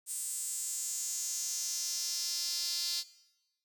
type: tone with high-pass filter sweep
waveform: sawtooth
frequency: 345.1 Hz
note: F4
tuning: 21 cents flat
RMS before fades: -36 dBFS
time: 0.06-3.04 s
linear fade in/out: 50 ms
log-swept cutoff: 8600 to 4500 Hz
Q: 3.9
effects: noise-tail reverb RT60 1.0 s tail -19 dB re dry